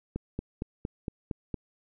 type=click train; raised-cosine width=3 ms; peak=-19 dBFS; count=7; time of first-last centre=0.16-1.542 s; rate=4.34 Hz; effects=none